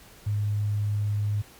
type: tone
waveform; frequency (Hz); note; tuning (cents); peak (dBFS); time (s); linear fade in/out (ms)
sine; 103.83; G#2; 0; -23; 0.26-1.42; 10
effects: pink hiss -51 dBFS RMS until 1.59 s + MP3 96 kbps